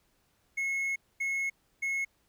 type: tone bursts at uneven times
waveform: triangle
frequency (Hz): 2177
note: C#7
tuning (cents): -32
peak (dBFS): -27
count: 3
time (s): 0.57-0.96 / 1.2-1.5 / 1.82-2.05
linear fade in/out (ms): 10
effects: pink hiss -71 dBFS RMS until 2.28 s